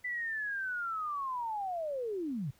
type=linear sweep; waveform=sine; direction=down; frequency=2000 to 119.1 Hz; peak=-33 dBFS; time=0.04-2.51 s; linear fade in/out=10 ms; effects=pink hiss -66 dBFS RMS until 2.59 s